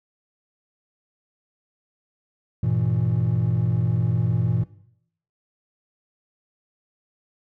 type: chord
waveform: triangle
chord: E diminished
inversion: first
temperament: just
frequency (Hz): 98.89 / 118.67 / 164.81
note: G2 / Bb2 / E3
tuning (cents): +16 / +31 / 0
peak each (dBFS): -23 / -19 / -23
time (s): 2.63-4.64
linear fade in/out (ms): 5
effects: noise-tail reverb RT60 0.7 s tail -18 dB re dry + tanh soft clip ceiling -11 dBFS